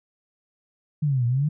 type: exponential two-way sweep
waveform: sine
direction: down then up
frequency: 155.7 to 116.9 to 155.7 Hz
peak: -19 dBFS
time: 1.02-1.49 s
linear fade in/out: 10 ms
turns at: 1.26 s
effects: none